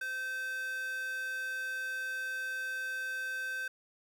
square tone with high-pass filter, 516 Hz, C5, 24 cents flat, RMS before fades -37 dBFS, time 0.01-3.68 s, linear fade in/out 5 ms, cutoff 1500 Hz, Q 4.4, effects 12-bit

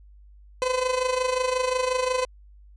30% pulse tone with amplitude modulation, 509 Hz, C5, 48 cents flat, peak -17 dBFS, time 0.62-2.25 s, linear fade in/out 0 ms, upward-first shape sine, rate 25.6 Hz, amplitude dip 65%, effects added 50 Hz sine -47 dBFS peak until 2.76 s + resampled to 22050 Hz

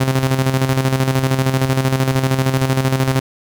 sawtooth tone with tremolo, 132.1 Hz, C3, 17 cents sharp, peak -8 dBFS, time 0-3.2 s, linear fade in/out 10 ms, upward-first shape square, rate 13 Hz, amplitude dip 55%, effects none

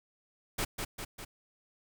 pink noise with echo, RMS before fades -32 dBFS, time 0.58-0.65 s, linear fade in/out 10 ms, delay 200 ms, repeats 3, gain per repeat -4 dB, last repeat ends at 1.25 s, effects none

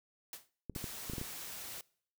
white noise with exponential decay, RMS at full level -42 dBFS, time 0.33-0.5 s, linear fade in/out 1 ms, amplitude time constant 35 ms
clicks, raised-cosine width 3 ms, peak -27 dBFS, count 7, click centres 0.697 / 0.762 / 0.842 / 1.098 / 1.135 / 1.182 / 1.214 s
white noise, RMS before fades -45 dBFS, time 0.75-1.81 s, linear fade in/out 2 ms
effects noise-tail reverb RT60 0.6 s tail -24 dB re dry

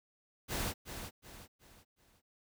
pink noise with echo, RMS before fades -36 dBFS, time 0.48-0.74 s, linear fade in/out 50 ms, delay 370 ms, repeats 4, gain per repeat -8 dB, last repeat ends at 2.22 s, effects none

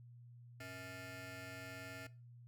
15% pulse ring-modulated tone, 373.1 Hz, F#4, 14 cents sharp, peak -39 dBFS, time 0.6-2.07 s, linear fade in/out 5 ms, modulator 1020 Hz, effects noise-tail reverb RT60 0.3 s tail -18 dB re dry + added 120 Hz sine -55 dBFS peak until 2.47 s

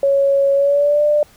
sine tone with pitch glide, 554.4 to 594.2 Hz, C#5 to D5, 0 to +20 cents, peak -11 dBFS, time 0.03-1.23 s, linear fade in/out 2 ms, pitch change +120 cents, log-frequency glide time 0.54-1.03 s, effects pink hiss -49 dBFS RMS until 1.36 s

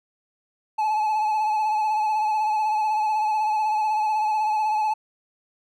triangle tone with vibrato, 858 Hz, A5, 44 cents flat, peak -18 dBFS, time 0.78-4.94 s, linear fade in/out 10 ms, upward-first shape sine, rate 16 Hz, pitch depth 35 cents each way, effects none

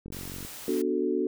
click train, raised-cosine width 3 ms, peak -28 dBFS, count 19, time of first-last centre 0.06-0.45 s, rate 46.2 Hz
white noise, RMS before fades -42 dBFS, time 0.12-0.82 s, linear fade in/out 5 ms
sine chord, B minor seventh, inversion none, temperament equal, 246.9 / 293.7 / 370 / 440 Hz, B3 / D4 / F#4 / A4, 0 / 0 / 0 / 0 cents, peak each -32 / -30 / -28 / -31 dBFS, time 0.68-1.27 s, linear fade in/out 2 ms
effects none

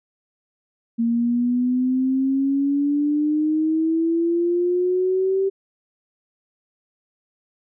sine exponential sweep, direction up, 230.2 to 390.2 Hz, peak -17 dBFS, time 0.98-5.5 s, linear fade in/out 20 ms, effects none

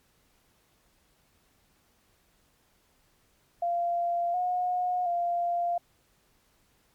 sine tone with pitch steps, 692 / 723 / 695 Hz, F5 / F#5 / F5, -16 / -40 / -9 cents, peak -25 dBFS, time 3.62-5.78 s, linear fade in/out 5 ms, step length 720 ms, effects pink hiss -67 dBFS RMS until 6.94 s + MP3 96 kbps

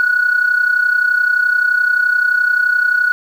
sine tone with amplitude modulation, 1466 Hz, F#6, 16 cents flat, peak -7 dBFS, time 0-3.12 s, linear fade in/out 0 ms, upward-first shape sine, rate 31.6 Hz, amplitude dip 70%, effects tanh soft clip ceiling -5 dBFS + 7-bit

